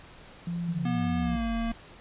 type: tone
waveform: sine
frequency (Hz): 171.9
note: F3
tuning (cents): -27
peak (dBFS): -29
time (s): 0.47-1.36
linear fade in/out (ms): 2
type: exponential sweep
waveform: sine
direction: down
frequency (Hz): 173.8 to 34.65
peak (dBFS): -32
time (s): 0.68-1.73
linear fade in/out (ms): 10
type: tone with pitch glide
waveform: square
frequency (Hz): 241.5 to 229.8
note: B3 to A#3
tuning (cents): -39 to -25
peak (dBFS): -29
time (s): 0.85-1.72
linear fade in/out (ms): 5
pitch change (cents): -86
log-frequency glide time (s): 1.22-1.42
effects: pink hiss -50 dBFS RMS until 2 s + resampled to 8000 Hz